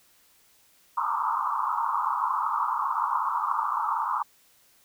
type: band-pass noise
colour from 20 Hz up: pink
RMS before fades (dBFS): -27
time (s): 0.97-4.23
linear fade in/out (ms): 10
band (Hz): 870 to 1300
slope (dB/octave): 96
effects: white hiss -61 dBFS RMS until 4.84 s